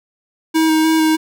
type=tone with vibrato; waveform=square; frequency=317.5 Hz; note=D#4; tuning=35 cents sharp; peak=-12 dBFS; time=0.54-1.17 s; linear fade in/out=20 ms; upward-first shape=square; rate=3.3 Hz; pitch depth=13 cents each way; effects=none